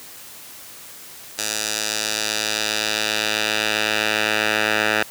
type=tone with band-pass filter sweep; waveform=10% pulse; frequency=107.6 Hz; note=A2; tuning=38 cents flat; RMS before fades=-22 dBFS; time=1.38-5.03 s; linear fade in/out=5 ms; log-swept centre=6700 to 2000 Hz; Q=1.1; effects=white hiss -40 dBFS RMS until 5.1 s + high-pass 60 Hz 12 dB/octave